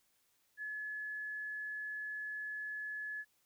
sine tone, 1708 Hz, G#6, 48 cents sharp, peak -39 dBFS, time 0.57-3.25 s, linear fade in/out 50 ms, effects white hiss -75 dBFS RMS until 3.45 s

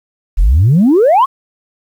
sine exponential sweep, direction up, 36.92 to 1150 Hz, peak -4 dBFS, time 0.37-1.26 s, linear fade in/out 20 ms, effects tanh soft clip ceiling -3 dBFS + 7-bit

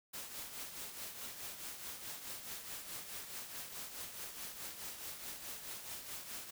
white noise with tremolo, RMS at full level -44 dBFS, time 0.13-6.51 s, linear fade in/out 10 ms, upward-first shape triangle, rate 4.7 Hz, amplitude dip 60%, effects none

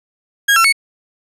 35% pulse tone with pitch steps, 1636 / 1351 / 2212 Hz, G#6 / E6 / C#7, -26 / +42 / -4 cents, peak -7 dBFS, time 0.48-0.726 s, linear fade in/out 10 ms, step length 82 ms, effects resampled to 32000 Hz

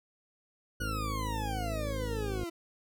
harmonic tone, 53.3 Hz, G#1, 46 cents sharp, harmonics 1 / 2 / 3 / 4 / 5 / 6 / 8 / 9 / 10, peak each -36 / -38 / -49 / -45 / -44 / -45 / -52 / -46 / -49 dBFS, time 0.8-2.44 s, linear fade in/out 5 ms
40% pulse exponential sweep, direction down, 1480 to 330.5 Hz, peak -35 dBFS, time 0.8-2.5 s, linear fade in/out 10 ms
effects none

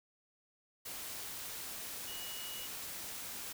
sine tone in noise, 2912 Hz, F#7, 28 cents flat, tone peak -47 dBFS, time 2.07-2.67 s, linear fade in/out 10 ms, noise white, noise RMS -44 dBFS, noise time 0.85-3.53 s, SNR -6 dB, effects none

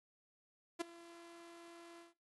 sawtooth tone with ADSR envelope, 339.6 Hz, F4, 48 cents flat, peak -30 dBFS, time 0.79-2.14 s, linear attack 22 ms, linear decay 10 ms, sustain -21 dB, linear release 150 ms, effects noise-tail reverb RT60 0.3 s tail -22 dB re dry + AAC 32 kbps

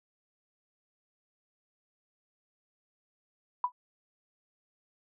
sine tone with exponential decay, 987.8 Hz, B5, in tune, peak -21 dBFS, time 3.64-3.72 s, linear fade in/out 2 ms, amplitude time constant 16 ms, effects none

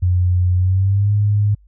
sine tone with pitch glide, 90.1 to 103.5 Hz, F#2 to G#2, -45 to -5 cents, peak -12 dBFS, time 0.02-1.55 s, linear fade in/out 10 ms, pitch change +240 cents, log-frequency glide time 0.56-1.12 s, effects added 50 Hz sine -46 dBFS peak until 1.67 s

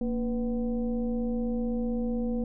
sine tone with frequency modulation, 233.1 Hz, A#3, in tune, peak -26 dBFS, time 0.01-2.44 s, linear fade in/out 2 ms, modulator 261 Hz, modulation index 0.82, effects none

